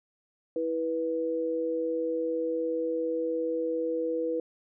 sine tone pair together, 326.6 / 489.3 Hz, E4 / B4, -16 / -16 cents, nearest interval perfect fifth, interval 700 cents, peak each -32 / -28 dBFS, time 0.56-4.4 s, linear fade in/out 2 ms, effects none

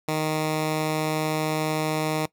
10% pulse tone, 155.56 Hz, D#3, in tune, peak -15 dBFS, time 0.08-2.26 s, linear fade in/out 5 ms, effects noise-tail reverb RT60 0.1 s tail -20 dB re dry

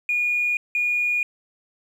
triangle tone pair in turn, 2440 / 2440 Hz, D#7 / D#7, -34 / -34 cents, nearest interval unison, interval 0 cents, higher neither, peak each -16 dBFS, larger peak neither, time 0.09-0.57 / 0.75-1.23 s, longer neither, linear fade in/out 2 ms, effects tanh soft clip ceiling -17 dBFS

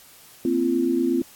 sine chord, Bb suspended second, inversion none, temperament equal with one note detuned, 233.1 / 261.6 / 341.8 Hz, Bb3 / C4 / F4, 0 / 0 / -37 cents, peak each -28 / -22 / -22 dBFS, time 0.45-1.22 s, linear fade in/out 2 ms, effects white hiss -49 dBFS RMS until 1.35 s + AAC 64 kbps

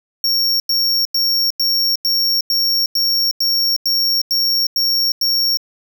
square tone bursts, 5520 Hz, F8, 21 cents flat, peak -14 dBFS, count 12, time 0.24-5.572 s, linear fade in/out 2 ms, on 360 ms, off 92 ms, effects none

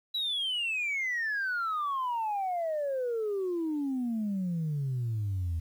sine exponential sweep, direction down, 3951 to 80 Hz, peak -27 dBFS, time 0.14-5.6 s, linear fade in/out 10 ms, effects tanh soft clip ceiling -26 dBFS + 10-bit

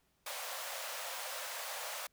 pink high-pass noise, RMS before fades -42 dBFS, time 0.26-2.07 s, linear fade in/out 5 ms, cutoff 500 Hz, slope 96 dB/octave, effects pink hiss -75 dBFS RMS until 2.12 s

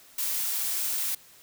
blue noise, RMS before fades -29 dBFS, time 0.18-1.15 s, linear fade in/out 5 ms, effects white hiss -54 dBFS RMS until 1.42 s

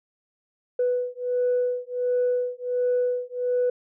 sine beating tone pair, 493.9 / 495.3 Hz, B4 / B4, 0 / +5 cents, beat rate 1.4 Hz, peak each -24 dBFS, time 0.79-3.7 s, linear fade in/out 5 ms, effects tanh soft clip ceiling -16 dBFS

